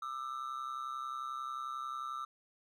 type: ring-modulated tone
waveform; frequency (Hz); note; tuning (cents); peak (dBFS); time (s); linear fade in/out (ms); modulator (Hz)
triangle; 1260; D#6; +21; -33; 0.02-2.25; 5; 65.6
effects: none